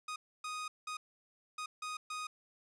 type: tone bursts at uneven times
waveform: sawtooth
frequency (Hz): 1244.5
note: D#6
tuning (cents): 0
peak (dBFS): -35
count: 6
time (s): 0.08-0.16 / 0.44-0.68 / 0.87-0.97 / 1.58-1.66 / 1.82-1.97 / 2.1-2.27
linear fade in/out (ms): 5
effects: resampled to 22050 Hz + 11-bit